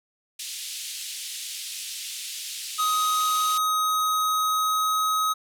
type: band-pass noise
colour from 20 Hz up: pink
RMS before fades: -35 dBFS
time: 0.39-3.58 s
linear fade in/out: 5 ms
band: 2900 to 12000 Hz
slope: 24 dB/octave
type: tone with pitch glide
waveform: square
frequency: 1256 to 1267.7 Hz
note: D#6 to D#6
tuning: +16 to +32 cents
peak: -22 dBFS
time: 2.78-5.34 s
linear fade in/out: 20 ms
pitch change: +16 cents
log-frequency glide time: 3.13-5.04 s
effects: none